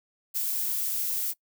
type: noise with ADSR envelope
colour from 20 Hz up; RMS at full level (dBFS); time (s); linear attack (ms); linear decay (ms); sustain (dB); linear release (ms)
violet; -27; 0.34-1.34; 29; 14; -2; 40
effects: noise-tail reverb RT60 0.1 s tail -22 dB re dry